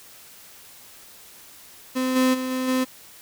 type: tone with level steps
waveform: 35% pulse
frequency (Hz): 257.6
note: C4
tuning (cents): -27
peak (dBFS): -20 / -15 / -24 / -22 / -18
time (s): 1.95-2.85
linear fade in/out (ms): 20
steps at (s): 2.15 / 2.33 / 2.5 / 2.67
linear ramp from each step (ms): 20
effects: white hiss -47 dBFS RMS until 3.21 s